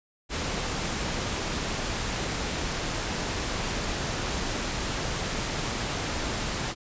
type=noise; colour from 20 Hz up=pink; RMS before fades=-30 dBFS; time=0.29-6.75 s; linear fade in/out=50 ms; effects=resampled to 16000 Hz